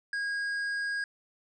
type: tone with tanh clipping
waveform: sine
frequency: 1636 Hz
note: G#6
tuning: 26 cents flat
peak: -31 dBFS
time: 0.13-1.04 s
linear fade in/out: 2 ms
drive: 8 dB
effects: resampled to 22050 Hz